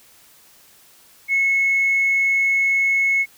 sine tone, 2189 Hz, C#7, 22 cents flat, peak -14 dBFS, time 1.28-3.26 s, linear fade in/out 50 ms, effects tanh soft clip ceiling -11 dBFS + white hiss -51 dBFS RMS until 3.37 s

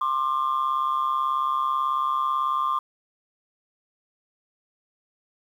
sine tone pair together, 1056 / 1194.2 Hz, C6 / D6, +16 / +29 cents, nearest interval major second, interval 213 cents, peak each -23 dBFS, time 0.01-2.79 s, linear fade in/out 5 ms, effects tanh soft clip ceiling -17 dBFS + 9-bit

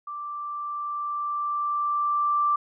sine tone with level ramp, 1174.7 Hz, D6, in tune, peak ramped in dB -32 to -19 dBFS, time 0.07-2.56 s, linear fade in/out 5 ms, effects none

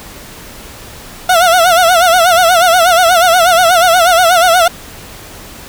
30% pulse tone with vibrato, 698.5 Hz, F5, in tune, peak -3 dBFS, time 1.29-4.68 s, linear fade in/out 5 ms, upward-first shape sine, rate 8.3 Hz, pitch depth 110 cents each way, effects pink hiss -32 dBFS RMS until 5.68 s

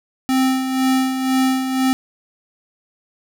square tone with tremolo, 261.6 Hz, C4, in tune, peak -14 dBFS, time 0.29-1.93 s, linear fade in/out 0 ms, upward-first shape sine, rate 2 Hz, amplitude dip 55%, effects none

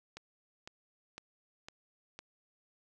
click train, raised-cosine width 0.2 ms, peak -28 dBFS, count 5, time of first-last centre 0.17-2.19 s, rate 1.98 Hz, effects none

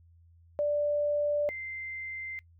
sine tone pair in turn, 587.3 / 2083 Hz, D5 / C7, 0 / -8 cents, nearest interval octave + minor seventh, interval 2192 cents, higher second, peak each -25 / -36 dBFS, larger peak first, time 0.59-1.49 / 1.49-2.39 s, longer neither, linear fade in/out 0 ms, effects noise-tail reverb RT60 0.1 s tail -23 dB re dry + added 84 Hz sine -56 dBFS peak until 2.59 s

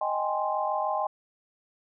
sine chord, Ab major seventh, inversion second, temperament equal, 622.3 / 784 / 830.6 / 1046.5 Hz, Eb5 / G5 / Ab5 / C6, 0 / 0 / 0 / 0 cents, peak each -31 dBFS, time 0.01-1.07 s, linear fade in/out 5 ms, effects none

